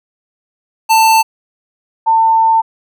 square / sine tone pair in turn, 889 / 897.3 Hz, A5 / A5, +18 / +34 cents, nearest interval unison, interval 16 cents, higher second, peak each -7 dBFS, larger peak neither, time 0.89-1.23 / 2.06-2.62 s, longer second, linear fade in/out 20 ms, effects none

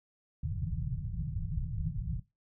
white low-pass noise, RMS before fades -35 dBFS, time 0.43-2.2 s, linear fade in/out 5 ms, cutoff 170 Hz, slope 96 dB/octave, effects noise-tail reverb RT60 0.2 s tail -17 dB re dry

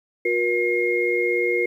sine tone cluster, 360.5 / 477.4 / 2141 Hz, F#4 / A#4 / C7, -45 / +41 / +39 cents, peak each -23 dBFS, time 0.25-1.66 s, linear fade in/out 5 ms, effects 9-bit

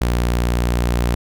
sawtooth tone, 59.7 Hz, A#1, 42 cents sharp, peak -12 dBFS, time 0.01-1.15 s, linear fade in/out 5 ms, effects none

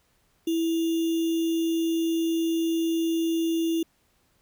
sine tone with sample-and-hold, 329.6 Hz, E4, in tune, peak -22 dBFS, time 0.47-3.83 s, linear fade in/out 5 ms, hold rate 3150 Hz, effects pink hiss -67 dBFS RMS until 4.41 s

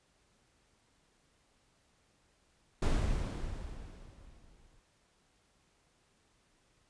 brown noise with exponential decay, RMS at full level -26 dBFS, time 2.82-4.8 s, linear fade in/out 5 ms, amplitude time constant 430 ms, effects pink hiss -71 dBFS RMS until 6.89 s + resampled to 22050 Hz

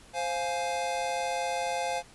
square chord, F minor, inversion second, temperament just, 523.8 / 698.5 / 838.1 Hz, C5 / F5 / Ab5, +2 / 0 / +16 cents, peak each -35 / -33 / -34 dBFS, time 0.13-2.03 s, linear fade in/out 50 ms, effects pink hiss -54 dBFS RMS until 2.14 s + resampled to 24000 Hz

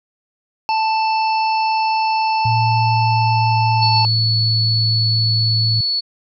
harmonic tone, 882 Hz, A5, 4 cents sharp, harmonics 1 / 3 / 5 / 6, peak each -15 / -25 / -29 / -31 dBFS, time 0.69-4.05 s, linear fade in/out 0 ms
sine tone with pitch glide, 114.4 to 111.98 Hz, A#2 to A2, -32 to +31 cents, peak -16 dBFS, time 2.45-5.81 s, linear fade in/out 5 ms, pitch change -37 cents, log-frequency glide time 2.66-4.33 s
sine tone, 4417 Hz, C#8, 7 cents flat, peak -16 dBFS, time 3.81-6.01 s, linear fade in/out 20 ms
effects none

